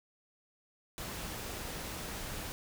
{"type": "noise", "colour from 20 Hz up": "pink", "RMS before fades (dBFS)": -41, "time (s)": [0.98, 2.52], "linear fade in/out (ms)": 0, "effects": []}